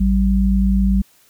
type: tone pair together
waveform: sine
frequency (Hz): 55.07 / 193.5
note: A1 / G3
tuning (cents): +2 / -22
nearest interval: octave + minor seventh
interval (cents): 2176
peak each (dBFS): -15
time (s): 0-1.02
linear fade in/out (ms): 10
effects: white hiss -54 dBFS RMS until 1.29 s